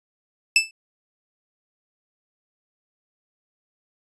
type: tone with exponential decay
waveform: sawtooth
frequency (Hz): 2637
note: E7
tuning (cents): 0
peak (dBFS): -6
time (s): 0.56-0.71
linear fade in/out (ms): 2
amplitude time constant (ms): 32
effects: resampled to 22050 Hz